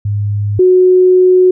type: tone pair in turn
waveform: sine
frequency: 102.8 / 367.4 Hz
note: G#2 / F#4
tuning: -17 / -12 cents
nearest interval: octave + minor seventh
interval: 2205 cents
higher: second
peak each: -12 / -4 dBFS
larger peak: second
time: 0.05-0.59 / 0.59-1.51 s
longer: second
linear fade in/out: 5 ms
effects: none